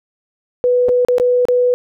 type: tone with dropouts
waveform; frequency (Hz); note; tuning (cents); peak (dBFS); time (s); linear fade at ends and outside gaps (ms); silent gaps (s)
sine; 493.9; B4; 0; -10; 0.64-1.74; 0; 0.885-0.891 / 1.049-1.085 / 1.183-1.199 / 1.453-1.485
effects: none